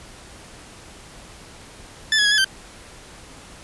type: tone with pitch steps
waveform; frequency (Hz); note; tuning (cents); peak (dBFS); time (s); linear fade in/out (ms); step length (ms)
20% pulse; 1751 / 1682 / 1660 / 1705 / 1558; A6 / G#6 / G#6 / G#6 / G6; -9 / +22 / -1 / +45 / -11; -10; 2.12-2.445; 2; 65
effects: pink hiss -43 dBFS RMS until 3.63 s + resampled to 24000 Hz